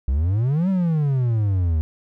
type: exponential two-way sweep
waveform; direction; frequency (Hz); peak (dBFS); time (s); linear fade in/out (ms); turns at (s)
triangle; up then down; 61.74 to 196 to 76.1; -15; 0.08-1.81; 0; 0.69
effects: none